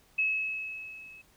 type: tone with level ramp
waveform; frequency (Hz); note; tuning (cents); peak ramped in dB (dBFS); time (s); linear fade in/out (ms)
sine; 2581; E7; -37; -23 to -48; 0.18-1.22; 10
effects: pink hiss -63 dBFS RMS until 1.36 s